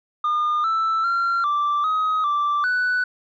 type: tone with pitch steps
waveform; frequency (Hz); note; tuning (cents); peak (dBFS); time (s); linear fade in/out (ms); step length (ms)
sine; 1214 / 1323 / 1375 / 1172 / 1262 / 1171 / 1488; D#6 / E6 / F6 / D6 / D#6 / D6 / F#6; -43 / +6 / -27 / -4 / +24 / -5 / +9; -16; 0.24-3.04; 5; 400
effects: tanh soft clip ceiling -17 dBFS